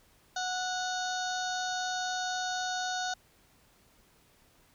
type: harmonic tone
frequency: 736 Hz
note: F#5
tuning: 9 cents flat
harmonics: 1 / 2 / 4 / 5 / 6 / 7 / 8 / 9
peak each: -34 / -36 / -49 / -40 / -42 / -49 / -44 / -44 dBFS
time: 0.36-3.14 s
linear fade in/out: 5 ms
effects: pink hiss -64 dBFS RMS until 4.74 s